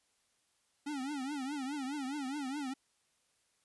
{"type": "tone with vibrato", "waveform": "square", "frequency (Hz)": 277.2, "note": "C#4", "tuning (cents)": 0, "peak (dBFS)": -37, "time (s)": [0.86, 2.74], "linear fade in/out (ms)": 10, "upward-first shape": "triangle", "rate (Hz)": 4.8, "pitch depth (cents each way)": 170, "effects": ["white hiss -75 dBFS RMS until 3.64 s", "resampled to 24000 Hz"]}